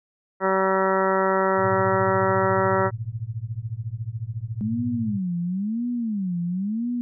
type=harmonic tone; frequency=190.9 Hz; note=G3; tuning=46 cents flat; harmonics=1 / 2 / 3 / 4 / 5 / 6 / 7 / 8 / 9 / 10; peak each=-29 / -24 / -24 / -31 / -26 / -32 / -26 / -36 / -36 / -32 dBFS; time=0.4-2.91 s; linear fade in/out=50 ms
type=tone with tremolo; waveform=sine; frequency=112.8 Hz; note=A2; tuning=44 cents sharp; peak=-23 dBFS; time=1.57-5.2 s; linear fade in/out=50 ms; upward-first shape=triangle; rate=14 Hz; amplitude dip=100%
type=tone with vibrato; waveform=sine; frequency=205 Hz; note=G#3; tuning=22 cents flat; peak=-23 dBFS; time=4.61-7.01 s; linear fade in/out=0 ms; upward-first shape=sine; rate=0.97 Hz; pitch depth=300 cents each way
effects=none